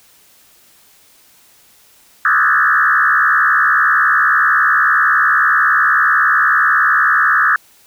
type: tone with frequency modulation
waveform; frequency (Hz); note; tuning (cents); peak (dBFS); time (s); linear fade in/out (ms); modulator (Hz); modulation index
sine; 1480; F#6; 0; -9; 2.25-7.56; 2; 70.9; 4
effects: white hiss -49 dBFS RMS until 7.86 s